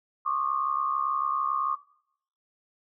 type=tone cluster; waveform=sine; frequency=1082 / 1149 / 1220 Hz; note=C#6 / D6 / D#6; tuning=-42 / -38 / -34 cents; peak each=-29 dBFS; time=0.25-1.76 s; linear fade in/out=20 ms; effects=noise-tail reverb RT60 0.7 s tail -20 dB re dry